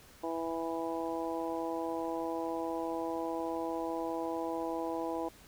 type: harmonic tone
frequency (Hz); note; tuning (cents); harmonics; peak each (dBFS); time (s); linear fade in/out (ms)
164.81; E3; 0; 2 / 3 / 4 / 5 / 6; -37 / -39 / -40 / -41 / -42; 0.23-5.29; 10
effects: pink hiss -57 dBFS RMS until 5.47 s